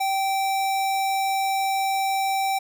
square tone, 777 Hz, G5, 16 cents flat, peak -22 dBFS, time 0-2.59 s, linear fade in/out 10 ms, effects none

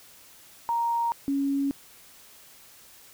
sine tone pair in turn, 934 / 277.7 Hz, A#5 / C#4, +3 / +3 cents, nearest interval octave + major sixth, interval 2100 cents, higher first, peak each -23 dBFS, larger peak neither, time 0.69-1.12 / 1.28-1.71 s, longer neither, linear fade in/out 0 ms, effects white hiss -52 dBFS RMS until 3.13 s

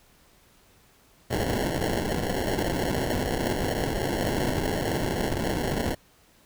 white noise with sample-and-hold, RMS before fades -27 dBFS, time 1.3-5.95 s, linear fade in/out 10 ms, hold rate 1225 Hz, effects pink hiss -59 dBFS RMS until 6.45 s

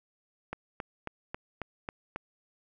click train, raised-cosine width 0.5 ms, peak -20 dBFS, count 7, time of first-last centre 0.53-2.16 s, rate 3.68 Hz, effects none

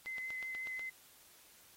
sine tone with vibrato, 2049 Hz, C7, 37 cents flat, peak -39 dBFS, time 0.06-0.9 s, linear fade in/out 10 ms, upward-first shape sine, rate 5.5 Hz, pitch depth 13 cents each way
click train, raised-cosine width 0.2 ms, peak -32 dBFS, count 7, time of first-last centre 0.06-0.794 s, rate 8.17 Hz
effects white hiss -62 dBFS RMS until 1.76 s + AAC 48 kbps

